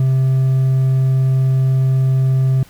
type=tone with hard clipping; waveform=triangle; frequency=131.9 Hz; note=C3; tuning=14 cents sharp; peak=-12 dBFS; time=0-2.63 s; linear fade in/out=2 ms; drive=5 dB; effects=pink hiss -46 dBFS RMS until 2.69 s